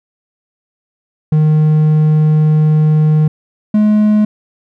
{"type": "tone pair in turn", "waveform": "triangle", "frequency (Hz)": [154, 211.7], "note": ["D#3", "G#3"], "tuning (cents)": [-17, 33], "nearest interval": "tritone", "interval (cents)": 550, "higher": "second", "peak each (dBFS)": -5, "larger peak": "neither", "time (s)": [[1.32, 3.28], [3.74, 4.25]], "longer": "first", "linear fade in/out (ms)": 5, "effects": []}